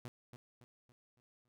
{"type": "tone with echo", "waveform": "sawtooth", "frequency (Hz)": 122.1, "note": "B2", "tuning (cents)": -19, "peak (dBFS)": -40, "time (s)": [0.05, 0.08], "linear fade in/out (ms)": 0, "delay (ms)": 280, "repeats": 5, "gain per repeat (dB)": -7, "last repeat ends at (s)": 1.48, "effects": []}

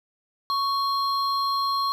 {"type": "tone pair together", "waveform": "triangle", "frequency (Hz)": [1110, 4191], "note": ["C#6", "C8"], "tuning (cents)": [2, 2], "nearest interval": "octave + major seventh", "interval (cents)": 2300, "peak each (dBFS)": [-21, -28], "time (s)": [0.5, 1.92], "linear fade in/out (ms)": 0, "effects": []}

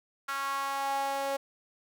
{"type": "tone with high-pass filter sweep", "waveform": "sawtooth", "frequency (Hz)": 275.3, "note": "C#4", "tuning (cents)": -12, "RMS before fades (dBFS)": -32, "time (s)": [0.28, 1.37], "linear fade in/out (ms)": 10, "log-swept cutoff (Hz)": [1300, 610], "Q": 4.7, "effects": []}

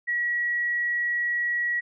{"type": "tone", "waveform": "sine", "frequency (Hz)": 1920, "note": "B6", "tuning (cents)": -49, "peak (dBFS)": -23, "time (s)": [0.07, 1.81], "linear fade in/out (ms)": 20, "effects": []}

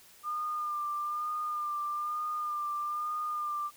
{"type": "tone with vibrato", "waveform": "sine", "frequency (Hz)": 1203, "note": "D6", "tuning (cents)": 41, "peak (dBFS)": -31, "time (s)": [0.23, 3.71], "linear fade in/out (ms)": 50, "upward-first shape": "sine", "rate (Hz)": 1.1, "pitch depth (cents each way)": 29, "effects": ["white hiss -57 dBFS RMS until 3.76 s"]}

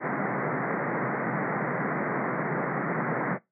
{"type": "band-pass noise", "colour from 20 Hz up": "pink", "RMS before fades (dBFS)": -29, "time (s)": [0, 3.39], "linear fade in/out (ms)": 50, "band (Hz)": [130, 2100], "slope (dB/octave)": 96, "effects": ["noise-tail reverb RT60 0.2 s tail -21 dB re dry"]}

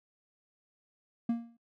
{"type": "tone with exponential decay", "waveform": "triangle", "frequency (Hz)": 233.1, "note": "A#3", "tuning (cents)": 0, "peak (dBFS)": -22, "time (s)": [1.29, 1.57], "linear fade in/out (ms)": 5, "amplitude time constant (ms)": 59, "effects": ["noise-tail reverb RT60 0.1 s tail -25 dB re dry"]}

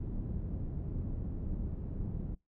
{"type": "low-pass noise", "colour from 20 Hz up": "pink", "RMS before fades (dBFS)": -37, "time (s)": [0, 2.35], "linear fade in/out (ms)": 10, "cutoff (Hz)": 210, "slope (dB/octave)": 12, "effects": ["noise-tail reverb RT60 0.2 s tail -23 dB re dry"]}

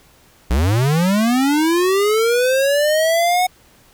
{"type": "linear sweep", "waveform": "square", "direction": "up", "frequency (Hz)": [54.7, 740], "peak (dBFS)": -14, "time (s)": [0.5, 3.47], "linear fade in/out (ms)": 10, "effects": ["pink hiss -51 dBFS RMS until 3.93 s"]}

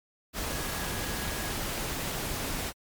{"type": "tone in noise", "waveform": "sine", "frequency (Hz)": 1661.2, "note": "G#6", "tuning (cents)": 0, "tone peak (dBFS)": -43, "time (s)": [0.47, 1.55], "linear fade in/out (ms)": 50, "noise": "pink", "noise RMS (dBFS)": -33, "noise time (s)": [0.33, 2.73], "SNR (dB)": -13, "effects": ["MP3 96 kbps"]}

